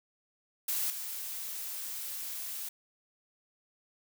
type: noise with level steps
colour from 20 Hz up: blue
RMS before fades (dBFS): -32 / -39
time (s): 0.68-2.69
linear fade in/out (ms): 5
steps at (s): 0.9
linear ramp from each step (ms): 2
effects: none